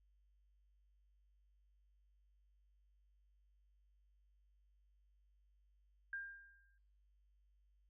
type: tone with exponential decay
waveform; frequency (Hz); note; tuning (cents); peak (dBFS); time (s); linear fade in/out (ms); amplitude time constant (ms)
sine; 1600; G6; +35; -40; 6.13-6.78; 2; 140
effects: noise-tail reverb RT60 0.8 s tail -20 dB re dry + added 50 Hz sine -70 dBFS peak until 7.89 s